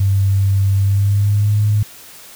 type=tone with pitch glide; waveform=sine; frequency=98 to 105.03 Hz; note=G2 to G#2; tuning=0 to +20 cents; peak=-11 dBFS; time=0-1.83 s; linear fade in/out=5 ms; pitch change=+120 cents; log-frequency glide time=0.78-1.6 s; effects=white hiss -39 dBFS RMS until 2.35 s